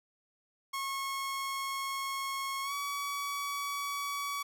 sawtooth tone with pitch glide, 1091 to 1135.4 Hz, C#6 to C#6, -28 to +41 cents, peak -30 dBFS, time 0.73-4.43 s, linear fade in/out 10 ms, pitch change +69 cents, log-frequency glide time 2.63-2.73 s, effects none

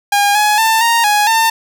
sawtooth tone with pitch steps, 812 / 841 / 892 / 929 / 833 / 901 Hz, G#5 / G#5 / A5 / A#5 / G#5 / A5, -39 / +22 / +23 / -6 / +5 / +41 cents, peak -6 dBFS, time 0.12-1.5 s, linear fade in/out 5 ms, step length 230 ms, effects none

